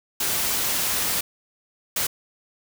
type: noise bursts at uneven times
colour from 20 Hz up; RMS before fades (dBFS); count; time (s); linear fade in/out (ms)
white; -24; 2; 0.2-1.21 / 1.96-2.07; 5
effects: none